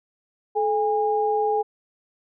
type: tone pair together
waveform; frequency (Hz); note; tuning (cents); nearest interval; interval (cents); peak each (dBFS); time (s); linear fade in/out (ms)
sine; 431.7 / 815; A4 / G#5; -33 / -33; major seventh; 1100; -22; 0.55-1.63; 20
effects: none